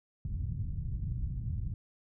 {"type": "low-pass noise", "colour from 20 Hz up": "white", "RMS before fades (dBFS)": -35, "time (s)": [0.25, 1.74], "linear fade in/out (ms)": 2, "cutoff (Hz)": 120, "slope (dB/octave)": 24, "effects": []}